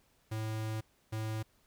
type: tone bursts at uneven times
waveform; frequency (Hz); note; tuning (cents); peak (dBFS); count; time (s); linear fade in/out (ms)
square; 109.6; A2; -6; -35; 2; 0.31-0.81 / 1.12-1.43; 10
effects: pink hiss -70 dBFS RMS until 1.66 s